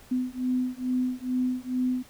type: beating tone pair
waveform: sine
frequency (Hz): 251.8 / 254.1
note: B3 / B3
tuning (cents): +34 / +49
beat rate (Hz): 2.3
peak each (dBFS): -28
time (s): 0.11-2.03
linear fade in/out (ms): 10
effects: pink hiss -53 dBFS RMS until 2.09 s